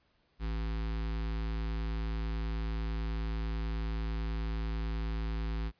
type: tone with notch filter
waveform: square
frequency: 54.6 Hz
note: A1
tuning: 13 cents flat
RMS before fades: -34 dBFS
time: 0.39-5.72 s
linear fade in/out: 50 ms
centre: 600 Hz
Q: 1.8
effects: pink hiss -72 dBFS RMS until 5.79 s + resampled to 11025 Hz